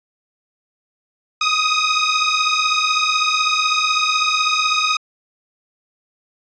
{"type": "beating tone pair", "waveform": "15% pulse", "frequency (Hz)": [1244.5, 1260.5], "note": ["D#6", "D#6"], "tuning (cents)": [0, 22], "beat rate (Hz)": 16, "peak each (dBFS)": -12, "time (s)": [1.41, 4.97], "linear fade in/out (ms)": 5, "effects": ["resampled to 16000 Hz"]}